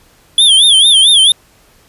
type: tone with vibrato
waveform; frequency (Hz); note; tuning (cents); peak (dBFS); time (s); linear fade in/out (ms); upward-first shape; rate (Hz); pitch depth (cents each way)
square; 3362; G#7; +20; -5; 0.38-1.32; 2; sine; 4.5; 150
effects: pink hiss -48 dBFS RMS until 1.88 s + resampled to 32000 Hz